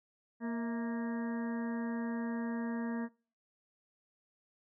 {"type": "harmonic tone with a mistuned harmonic", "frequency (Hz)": 233.1, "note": "A#3", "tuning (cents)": 0, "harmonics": [1, 2, 3, 4, 5, 6, 7, 8], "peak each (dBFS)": [-34, -45, -48, -48, -53, -61, -50, -52], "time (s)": [0.4, 3.09], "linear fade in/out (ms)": 50, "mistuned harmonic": 3, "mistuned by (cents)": -100, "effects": ["noise-tail reverb RT60 0.4 s tail -24 dB re dry"]}